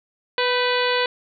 harmonic tone with a mistuned harmonic, 493.9 Hz, B4, in tune, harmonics 1 / 2 / 3 / 4 / 5 / 6 / 7 / 8 / 9, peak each -22 / -25 / -27 / -28 / -29 / -30 / -30 / -31 / -32 dBFS, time 0.38-1.06 s, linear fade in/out 2 ms, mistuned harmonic 3, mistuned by +50 cents, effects none

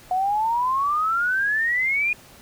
sine exponential sweep, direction up, 724 to 2464 Hz, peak -19 dBFS, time 0.11-2.13 s, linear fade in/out 2 ms, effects pink hiss -48 dBFS RMS until 2.41 s

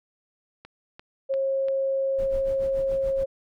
click train, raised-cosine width 0.3 ms, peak -27 dBFS, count 4, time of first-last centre 0.65-1.684 s, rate 2.9 Hz
sine tone, 540 Hz, C#5, 45 cents flat, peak -22 dBFS, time 1.29-3.26 s, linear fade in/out 20 ms
brown noise with tremolo, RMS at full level -35 dBFS, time 2.18-3.24 s, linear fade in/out 10 ms, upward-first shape sine, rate 7 Hz, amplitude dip 85%
effects none

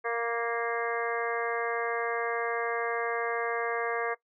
harmonic tone with a mistuned harmonic, 233.1 Hz, A#3, in tune, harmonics 2 / 3 / 4 / 5 / 6 / 7 / 8 / 9, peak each -31 / -36 / -40 / -35 / -48 / -36 / -42 / -39 dBFS, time 0.04-4.15 s, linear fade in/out 20 ms, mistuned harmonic 4, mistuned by +16 cents, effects noise-tail reverb RT60 0.1 s tail -18 dB re dry

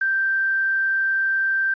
sine tone with quantisation, 1568 Hz, G6, in tune, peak -18 dBFS, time 0.01-1.74 s, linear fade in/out 5 ms, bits 8, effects resampled to 11025 Hz

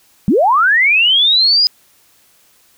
sine linear sweep, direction up, 165.2 to 5020 Hz, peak -8 dBFS, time 0.28-1.67 s, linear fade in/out 0 ms, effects white hiss -52 dBFS RMS until 2.77 s

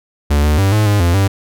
45% pulse tone with pitch steps, 72.7 / 74.8 / 97.5 / 106.8 / 102.8 / 86.1 / 97.9 Hz, D2 / D2 / G2 / G#2 / G#2 / F2 / G2, -17 / +32 / -9 / +49 / -17 / -24 / -2 cents, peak -10 dBFS, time 0.3-1.28 s, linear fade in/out 10 ms, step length 140 ms, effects none

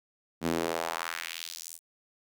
sawtooth tone with high-pass filter sweep, 83 Hz, E2, 12 cents sharp, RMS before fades -34 dBFS, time 0.41-1.8 s, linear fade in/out 50 ms, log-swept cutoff 210 to 9500 Hz, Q 1.6, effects none

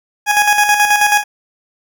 20% pulse tone with tremolo, 830.6 Hz, G#5, in tune, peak -3 dBFS, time 0.26-1.24 s, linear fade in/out 50 ms, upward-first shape square, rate 9.3 Hz, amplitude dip 50%, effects none

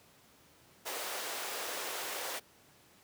pink high-pass noise, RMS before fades -39 dBFS, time 0.85-2.4 s, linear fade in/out 20 ms, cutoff 410 Hz, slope 24 dB/octave, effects pink hiss -62 dBFS RMS until 3.03 s + high-pass 100 Hz 12 dB/octave

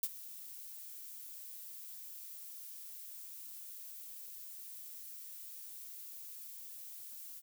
violet noise with ADSR envelope, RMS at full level -32 dBFS, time 0.03-7.42 s, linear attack 3 ms, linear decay 43 ms, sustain -17 dB, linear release 43 ms, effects none

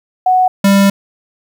sine / square tone pair in turn, 740 / 197.76 Hz, F#5 / G3, 0 / +15 cents, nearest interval octave + major seventh, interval 2285 cents, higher first, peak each -7 dBFS, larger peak neither, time 0.26-0.48 / 0.64-0.9 s, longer second, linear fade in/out 5 ms, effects 8-bit

